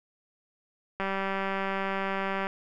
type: click train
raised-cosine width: 0.5 ms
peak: -16 dBFS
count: 286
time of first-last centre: 1-2.469 s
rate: 194 Hz
effects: none